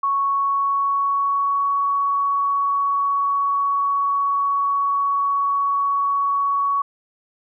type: tone with pitch glide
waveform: sine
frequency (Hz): 1108.7 to 1120.9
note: C#6 to C#6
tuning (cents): 0 to +19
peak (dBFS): -17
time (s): 0.03-6.82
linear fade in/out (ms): 5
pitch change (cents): +19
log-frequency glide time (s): 0.22-1.74
effects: none